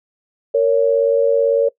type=tone pair together; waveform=sine; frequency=462 / 560 Hz; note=A#4 / C#5; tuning=-16 / +18 cents; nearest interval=minor third; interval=334 cents; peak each=-14 dBFS; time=0.54-1.69 s; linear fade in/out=10 ms; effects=noise-tail reverb RT60 0.1 s tail -20 dB re dry